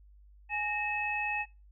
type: tone cluster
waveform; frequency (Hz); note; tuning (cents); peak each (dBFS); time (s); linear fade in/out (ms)
sine; 835 / 1848 / 2584; G#5 / A#6 / E7; +9 / -16 / -35; -35 / -37 / -32; 0.49-1.46; 50
effects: noise-tail reverb RT60 0.3 s tail -26 dB re dry + added 50 Hz sine -54 dBFS peak until 1.71 s